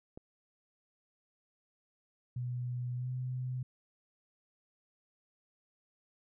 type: click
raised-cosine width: 2 ms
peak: -33 dBFS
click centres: 0.175 s
type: tone with pitch glide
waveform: sine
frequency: 123.47 to 127.09 Hz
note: B2 to C3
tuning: 0 to -50 cents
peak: -34 dBFS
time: 2.36-3.63 s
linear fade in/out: 5 ms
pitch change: +50 cents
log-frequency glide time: 2.96-3.09 s
effects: none